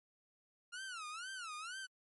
sawtooth tone with vibrato, 1381 Hz, F6, 20 cents flat, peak -40 dBFS, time 0.72-1.87 s, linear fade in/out 20 ms, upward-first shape sine, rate 2.1 Hz, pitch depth 220 cents each way, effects MP3 48 kbps

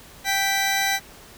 20% pulse tone pair together, 782.3 / 1975.5 Hz, G5 / B6, -4 / 0 cents, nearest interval octave + major third, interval 1604 cents, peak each -18 dBFS, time 0.24-1 s, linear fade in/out 50 ms, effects pink hiss -46 dBFS RMS until 1.37 s

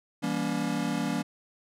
square chord, E diminished seventh, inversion none, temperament just, 164.81 / 197.78 / 237.3 / 284.8 Hz, E3 / G3 / Bb3 / Db4, 0 / +16 / +31 / +47 cents, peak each -35 / -34 / -33 / -33 dBFS, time 0.22-1.23 s, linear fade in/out 20 ms, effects low-pass 11000 Hz 12 dB/octave

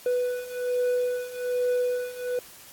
triangle beating tone pair, 493.9 / 495.1 Hz, B4 / B4, 0 / +4 cents, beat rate 1.2 Hz, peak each -27 / -24 dBFS, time 0.06-2.39 s, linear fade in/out 2 ms, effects white hiss -48 dBFS RMS until 2.72 s + AAC 64 kbps

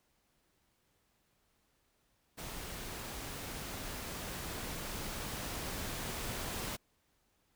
pink noise with level ramp, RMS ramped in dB -44 to -39 dBFS, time 2.37-6.77 s, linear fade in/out 20 ms, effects pink hiss -75 dBFS RMS until 7.55 s

